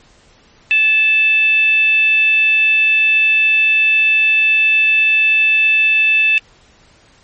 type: tone with frequency modulation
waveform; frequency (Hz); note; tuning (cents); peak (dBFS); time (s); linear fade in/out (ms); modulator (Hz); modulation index
sine; 2637; E7; 0; -9; 0.71-6.38; 0; 900; 0.32
effects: pink hiss -49 dBFS RMS until 7.23 s + MP3 32 kbps